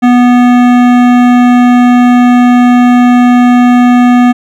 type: tone with hard clipping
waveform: sine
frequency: 245.4 Hz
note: B3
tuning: 11 cents flat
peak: -4 dBFS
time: 0.02-4.33 s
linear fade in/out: 20 ms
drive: 16 dB
effects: none